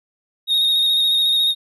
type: tone with vibrato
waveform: triangle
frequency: 3729 Hz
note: A#7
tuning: in tune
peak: -13 dBFS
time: 0.47-1.55 s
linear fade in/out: 50 ms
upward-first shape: square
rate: 14 Hz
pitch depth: 20 cents each way
effects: none